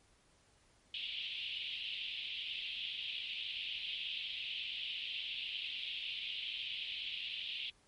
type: band-pass noise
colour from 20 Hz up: pink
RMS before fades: -42 dBFS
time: 0.94-7.7 s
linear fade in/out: 2 ms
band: 2700 to 3500 Hz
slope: 48 dB/octave
effects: pink hiss -69 dBFS RMS until 7.87 s + MP3 48 kbps